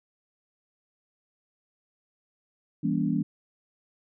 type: chord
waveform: sine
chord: E diminished seventh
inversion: none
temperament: just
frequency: 164.81 / 197.78 / 237.3 / 284.8 Hz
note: E3 / G3 / Bb3 / Db4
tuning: 0 / +16 / +31 / +47 cents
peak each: -29 dBFS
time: 2.83-3.23 s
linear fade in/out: 10 ms
effects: none